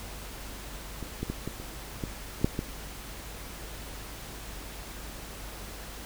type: clicks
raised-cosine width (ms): 3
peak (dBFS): -24 / -18 / -18 / -19 / -27 / -18 / -28 / -9 / -16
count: 9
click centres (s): 1.027 / 1.23 / 1.3 / 1.476 / 1.6 / 2.038 / 2.415 / 2.445 / 2.591
effects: added 50 Hz sine -43 dBFS peak until 6.05 s + pink hiss -43 dBFS RMS until 6.05 s